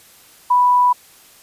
sine tone, 987 Hz, B5, 1 cent flat, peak -10 dBFS, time 0.5-0.93 s, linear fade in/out 10 ms, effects white hiss -47 dBFS RMS until 1.42 s + resampled to 32000 Hz

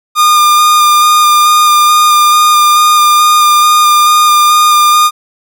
45% pulse tone with vibrato, 1211 Hz, D#6, 47 cents flat, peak -4 dBFS, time 0.15-5.11 s, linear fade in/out 50 ms, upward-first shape square, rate 2.3 Hz, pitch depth 10 cents each way, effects none

